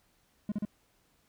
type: tone bursts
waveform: triangle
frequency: 207.7 Hz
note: G#3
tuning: in tune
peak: -27 dBFS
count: 3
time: 0.49-0.651 s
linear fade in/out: 2 ms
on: 29 ms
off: 37 ms
effects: pink hiss -70 dBFS RMS until 1.28 s